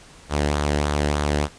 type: tone with flanger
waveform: sawtooth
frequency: 73.42 Hz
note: D2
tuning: in tune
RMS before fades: -22 dBFS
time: 0.29-1.49 s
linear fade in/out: 50 ms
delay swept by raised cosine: 0.37 to 0.88 ms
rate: 3.3 Hz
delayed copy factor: -0.5
effects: pink hiss -47 dBFS RMS until 1.58 s + resampled to 22050 Hz